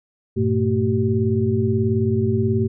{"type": "tone cluster", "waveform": "sine", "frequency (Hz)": [98.9, 117.5, 224.5, 382], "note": ["G2", "A#2", "A3", "G4"], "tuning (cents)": [16, 14, 35, -45], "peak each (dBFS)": -22, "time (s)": [0.36, 2.68], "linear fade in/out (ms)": 20, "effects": []}